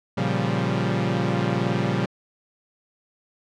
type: chord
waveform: sawtooth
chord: G half-diminished seventh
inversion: first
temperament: equal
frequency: 116.54 / 138.59 / 174.61 / 196 Hz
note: Bb2 / Db3 / F3 / G3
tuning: 0 / 0 / 0 / 0 cents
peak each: -23 dBFS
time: 0.17-2.06 s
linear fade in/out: 10 ms
effects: low-pass 4000 Hz 12 dB/octave